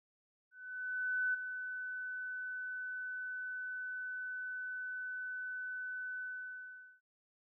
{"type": "tone with ADSR envelope", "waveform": "sine", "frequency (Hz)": 1504, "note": "F#6", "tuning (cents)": 28, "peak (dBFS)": -30, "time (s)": [0.51, 7.01], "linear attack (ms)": 830, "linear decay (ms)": 10, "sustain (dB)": -9, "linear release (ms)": 810, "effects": []}